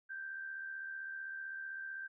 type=tone with amplitude modulation; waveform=sine; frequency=1568 Hz; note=G6; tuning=in tune; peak=-39 dBFS; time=0.09-2.08 s; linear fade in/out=20 ms; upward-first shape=sine; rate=75.7 Hz; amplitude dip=45%; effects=none